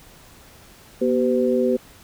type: tone cluster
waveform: sine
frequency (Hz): 241.8 / 384.8 / 508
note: B3 / G4 / B4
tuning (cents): -36 / -32 / +49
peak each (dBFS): -21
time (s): 1.01-1.77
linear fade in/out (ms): 10
effects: pink hiss -48 dBFS RMS until 2.03 s